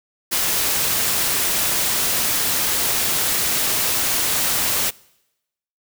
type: noise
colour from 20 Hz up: white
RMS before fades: -20 dBFS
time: 0.31-4.91 s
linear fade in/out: 20 ms
effects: noise-tail reverb RT60 0.9 s tail -24 dB re dry